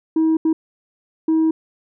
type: tone bursts at uneven times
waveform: sine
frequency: 320 Hz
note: D#4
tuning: 49 cents sharp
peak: -11 dBFS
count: 3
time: 0.16-0.37 / 0.45-0.53 / 1.28-1.51 s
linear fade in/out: 5 ms
effects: tanh soft clip ceiling -12 dBFS